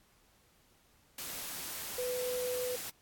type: tone in noise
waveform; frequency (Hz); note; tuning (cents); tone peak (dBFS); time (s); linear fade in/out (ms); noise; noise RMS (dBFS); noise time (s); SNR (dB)
sine; 498.1; B4; +15; -33; 1.98-2.76; 5; white; -41; 1.18-2.9; +5
effects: pink hiss -67 dBFS RMS until 3.01 s + AAC 64 kbps